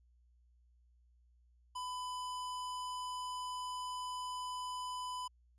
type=tone; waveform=square; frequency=1001 Hz; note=B5; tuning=23 cents sharp; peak=-40 dBFS; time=1.75-5.28 s; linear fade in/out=10 ms; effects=added 60 Hz sine -65 dBFS peak until 5.58 s + resampled to 24000 Hz